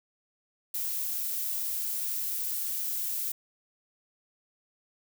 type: noise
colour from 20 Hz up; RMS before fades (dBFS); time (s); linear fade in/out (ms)
violet; -32; 0.74-3.32; 5
effects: none